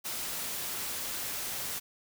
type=noise; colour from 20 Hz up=white; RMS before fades=-36 dBFS; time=0.04-1.8 s; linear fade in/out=20 ms; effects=none